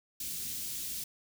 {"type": "band-stop noise", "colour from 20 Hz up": "white", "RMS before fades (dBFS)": -38, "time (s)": [0.2, 1.04], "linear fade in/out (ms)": 5, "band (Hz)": [240, 3600], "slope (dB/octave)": 12, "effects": []}